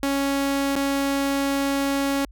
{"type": "tone with dropouts", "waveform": "sawtooth", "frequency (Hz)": 277.2, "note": "C#4", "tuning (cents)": 0, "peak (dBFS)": -17, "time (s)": [0.03, 2.25], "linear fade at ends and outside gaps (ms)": 1, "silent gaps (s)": [0.756, 0.763], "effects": ["added 50 Hz sine -43 dBFS peak until 2.31 s"]}